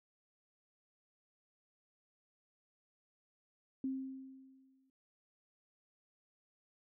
sine tone with exponential decay, 265 Hz, C4, 22 cents sharp, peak -33 dBFS, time 3.84-4.9 s, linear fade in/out 2 ms, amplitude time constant 230 ms, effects noise-tail reverb RT60 0.1 s tail -26 dB re dry

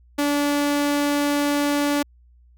sawtooth tone, 288.9 Hz, D4, 28 cents flat, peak -15 dBFS, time 0.18-2.03 s, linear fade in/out 10 ms, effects added 60 Hz sine -50 dBFS peak until 2.57 s

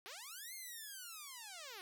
5% pulse linear two-way sweep, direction up then down, 354.1 to 2157 to 354.1 Hz, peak -37 dBFS, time 0.06-1.81 s, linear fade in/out 0 ms, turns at 0.54 s, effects none

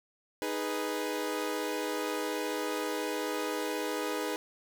sawtooth chord, G# minor, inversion second, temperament equal, 311.1 / 415.3 / 493.9 Hz, D#4 / G#4 / B4, 0 / 0 / 0 cents, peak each -32 dBFS, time 0.42-4.36 s, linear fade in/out 0 ms, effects 9-bit

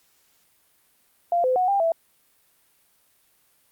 sine tone with pitch steps, 693 / 511 / 734 / 796 / 661 Hz, F5 / C5 / F#5 / G5 / E5, -14 / -41 / -14 / +26 / +5 cents, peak -18 dBFS, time 1.32-1.92 s, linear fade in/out 2 ms, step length 120 ms, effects white hiss -63 dBFS RMS until 3.71 s + Opus 48 kbps

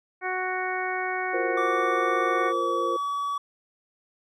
harmonic tone, 370 Hz, F#4, in tune, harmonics 1 / 2 / 3 / 4 / 5 / 6, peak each -33 / -31 / -35 / -33 / -34 / -34 dBFS, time 0.21-2.53 s, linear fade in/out 50 ms
sine chord, F suspended fourth, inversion none, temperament equal, 349.2 / 466.2 / 523.3 Hz, F4 / Bb4 / C5, 0 / 0 / 0 cents, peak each -30 dBFS, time 1.33-2.97 s, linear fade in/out 10 ms
triangle tone with pitch glide, 1166 to 1138.7 Hz, D6 to C#6, -13 to +46 cents, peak -24 dBFS, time 1.57-3.38 s, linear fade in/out 5 ms, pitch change -41 cents, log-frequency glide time 2.25-2.71 s
effects none

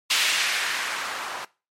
violet noise with low-pass filter sweep, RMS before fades -26 dBFS, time 0.1-1.45 s, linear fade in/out 5 ms, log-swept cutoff 2900 to 960 Hz, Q 1.2, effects noise-tail reverb RT60 0.3 s tail -20 dB re dry + MP3 64 kbps

